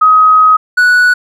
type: tone pair in turn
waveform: sine / triangle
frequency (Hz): 1263 / 1474.8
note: D#6 / F#6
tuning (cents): +26 / -6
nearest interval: minor third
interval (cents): 268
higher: second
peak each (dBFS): -3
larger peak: neither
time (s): 0.01-0.57 / 0.77-1.14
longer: first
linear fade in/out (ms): 10
effects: none